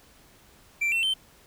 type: tone with pitch steps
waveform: triangle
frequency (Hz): 2349 / 2698 / 3100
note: D7 / E7 / G7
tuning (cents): 0 / +40 / -20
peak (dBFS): -21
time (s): 0.81-1.14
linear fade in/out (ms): 10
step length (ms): 110
effects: pink hiss -56 dBFS RMS until 1.46 s